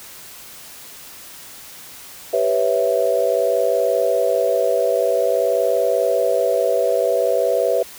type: chord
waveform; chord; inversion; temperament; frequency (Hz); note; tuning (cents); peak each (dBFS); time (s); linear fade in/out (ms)
sine; C# half-diminished seventh; second; equal; 392 / 493.9 / 554.4 / 659.3; G4 / B4 / C#5 / E5; 0 / 0 / 0 / 0; -24 / -19 / -21 / -20; 2.33-7.83; 5
effects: white hiss -39 dBFS RMS until 7.98 s